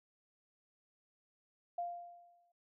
sine tone with exponential decay, 697 Hz, F5, 4 cents flat, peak -34 dBFS, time 1.78-2.52 s, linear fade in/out 5 ms, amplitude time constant 160 ms, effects none

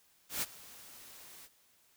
white noise with ADSR envelope, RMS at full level -33 dBFS, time 0.29-1.49 s, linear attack 130 ms, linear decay 32 ms, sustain -20 dB, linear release 45 ms, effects white hiss -68 dBFS RMS until 1.96 s

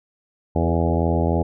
harmonic tone with a mistuned harmonic, 83.2 Hz, E2, 17 cents sharp, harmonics 1 / 2 / 3 / 4 / 5 / 6 / 7 / 8 / 9 / 10, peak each -21 / -24 / -26 / -27 / -28 / -29 / -29 / -30 / -31 / -31 dBFS, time 0.55-1.43 s, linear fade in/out 10 ms, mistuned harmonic 5, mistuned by +17 cents, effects none

